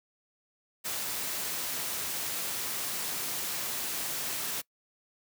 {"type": "noise", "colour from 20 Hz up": "white", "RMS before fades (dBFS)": -34, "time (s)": [0.84, 4.62], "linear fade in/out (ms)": 20, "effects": ["noise-tail reverb RT60 0.1 s tail -23 dB re dry", "high-pass 100 Hz 12 dB/octave"]}